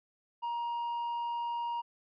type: tone with tanh clipping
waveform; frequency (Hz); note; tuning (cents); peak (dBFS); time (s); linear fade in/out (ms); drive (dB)
triangle; 944; A#5; +22; -33; 0.42-1.82; 20; 8
effects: none